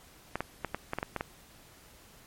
clicks, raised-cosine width 0.5 ms, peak -16 dBFS, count 9, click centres 0.356 / 0.406 / 0.647 / 0.746 / 0.934 / 0.986 / 1.029 / 1.163 / 1.209 s, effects pink hiss -56 dBFS RMS until 2.26 s + MP3 64 kbps

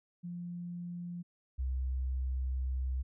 sine tone pair in turn, 174.61 / 64.77 Hz, F3 / C2, 0 / -17 cents, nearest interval octave + perfect fourth, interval 1717 cents, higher first, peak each -38 / -30 dBFS, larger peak second, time 0.23-1.23 / 1.58-3.03 s, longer second, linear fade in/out 20 ms, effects tanh soft clip ceiling -27 dBFS

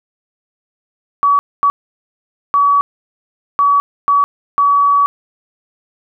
sine tone bursts at uneven times, 1137 Hz, C#6, 44 cents sharp, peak -8 dBFS, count 6, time 1.23-1.39 / 1.63-1.7 / 2.54-2.81 / 3.59-3.8 / 4.08-4.24 / 4.58-5.06 s, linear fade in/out 0 ms, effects none

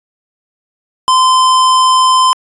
square tone, 1031 Hz, C6, 26 cents flat, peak -7 dBFS, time 1.08-2.33 s, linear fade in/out 0 ms, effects resampled to 22050 Hz

